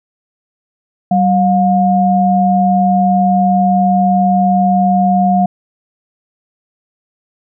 sine tone pair together, 191 / 713.9 Hz, G3 / F5, -45 / +38 cents, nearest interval octave + major seventh, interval 2283 cents, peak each -11 dBFS, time 1.11-5.46 s, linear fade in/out 5 ms, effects none

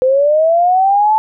sine linear sweep, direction up, 506 to 880 Hz, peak -8 dBFS, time 0.02-1.18 s, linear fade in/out 0 ms, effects none

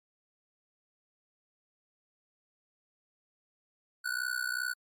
square tone with amplitude modulation, 1480 Hz, F#6, in tune, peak -28 dBFS, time 4.04-4.74 s, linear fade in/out 20 ms, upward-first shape sine, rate 62.6 Hz, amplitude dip 90%, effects MP3 64 kbps

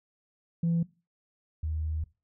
sine tone pair in turn, 168 / 78.28 Hz, E3 / D#2, +33 / +11 cents, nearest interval octave + minor second, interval 1322 cents, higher first, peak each -22 / -28 dBFS, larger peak first, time 0.63-0.83 / 1.63-2.04 s, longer second, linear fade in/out 5 ms, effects noise-tail reverb RT60 0.3 s tail -21 dB re dry + tanh soft clip ceiling -21 dBFS

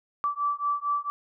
sine beating tone pair, 1158 / 1162.4 Hz, D6 / D6, -25 / -18 cents, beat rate 4.4 Hz, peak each -28 / -28 dBFS, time 0.24-1.1 s, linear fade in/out 0 ms, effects none

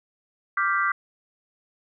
sine chord, G dominant seventh, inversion second, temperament equal, 1174.7 / 1396.9 / 1568 / 1975.5 Hz, D6 / F6 / G6 / B6, 0 / 0 / 0 / 0 cents, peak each -24 / -27 / -26 / -29 dBFS, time 0.57-0.92 s, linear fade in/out 5 ms, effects none

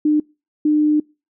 sine tone bursts at uneven times, 301.7 Hz, D4, 47 cents sharp, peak -12 dBFS, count 2, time 0.05-0.2 / 0.65-1 s, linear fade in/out 5 ms, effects noise-tail reverb RT60 0.3 s tail -26 dB re dry

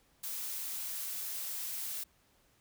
blue noise, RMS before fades -39 dBFS, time 0.23-2.04 s, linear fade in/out 10 ms, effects pink hiss -69 dBFS RMS until 2.6 s

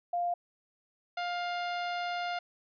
sine / sawtooth tone pair in turn, 700 / 704.1 Hz, F5 / F5, +4 / +14 cents, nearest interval unison, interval 10 cents, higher second, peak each -28 dBFS, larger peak neither, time 0.13-0.34 / 1.17-2.39 s, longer second, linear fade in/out 5 ms, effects resampled to 11025 Hz

